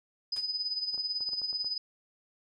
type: tone with tremolo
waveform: sine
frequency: 4998 Hz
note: D#8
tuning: 7 cents sharp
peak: -28 dBFS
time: 0.32-1.78 s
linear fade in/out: 5 ms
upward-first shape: sine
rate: 18 Hz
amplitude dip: 65%
type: noise with exponential decay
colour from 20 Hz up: white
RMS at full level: -42 dBFS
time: 0.36-0.49 s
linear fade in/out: 1 ms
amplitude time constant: 27 ms
type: clicks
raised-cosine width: 1 ms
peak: -38 dBFS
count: 8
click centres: 0.944 / 0.978 / 1.207 / 1.29 / 1.333 / 1.417 / 1.529 / 1.645 s
effects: resampled to 24000 Hz

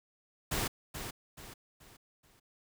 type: noise with echo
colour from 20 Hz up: pink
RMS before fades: -33 dBFS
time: 0.51-0.68 s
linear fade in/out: 10 ms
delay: 430 ms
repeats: 4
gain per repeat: -8 dB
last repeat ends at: 2.4 s
effects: none

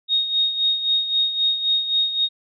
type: tone with tremolo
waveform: sine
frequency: 3729 Hz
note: A#7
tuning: in tune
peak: -15 dBFS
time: 0.08-2.29 s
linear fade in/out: 50 ms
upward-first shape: sine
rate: 3.8 Hz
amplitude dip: 65%
effects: none

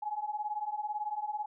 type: beating tone pair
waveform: sine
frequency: 830.6 / 848.6 Hz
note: G#5 / G#5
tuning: 0 / +37 cents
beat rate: 18 Hz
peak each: -37 / -35 dBFS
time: 0.02-1.46 s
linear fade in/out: 10 ms
effects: none

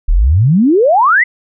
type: exponential sweep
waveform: sine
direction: up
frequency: 33.6 to 2093 Hz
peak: -6 dBFS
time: 0.08-1.24 s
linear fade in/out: 10 ms
effects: none

